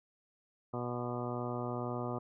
harmonic tone with a mistuned harmonic, 121.9 Hz, B2, 22 cents flat, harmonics 1 / 2 / 3 / 4 / 5 / 6 / 7 / 8 / 9 / 10, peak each -40 / -41 / -42 / -44 / -44 / -45 / -49 / -48 / -50 / -46 dBFS, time 0.73-2.19 s, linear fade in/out 10 ms, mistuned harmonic 8, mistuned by +39 cents, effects none

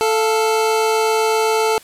25% pulse tone pair together, 440.1 / 694 Hz, A4 / F5, 0 / -11 cents, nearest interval minor sixth, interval 789 cents, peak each -11 / -22 dBFS, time 0.01-1.78 s, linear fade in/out 0 ms, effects white hiss -44 dBFS RMS until 1.83 s + low-pass 12000 Hz 12 dB/octave

